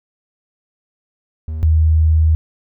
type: tone pair in turn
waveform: triangle / sine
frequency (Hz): 78.6 / 79.19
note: D#2 / D#2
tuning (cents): +18 / +31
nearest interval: unison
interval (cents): 13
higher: second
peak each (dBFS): -19 / -9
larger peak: second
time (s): 1.48-1.63 / 1.63-2.35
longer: second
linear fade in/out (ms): 0
effects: none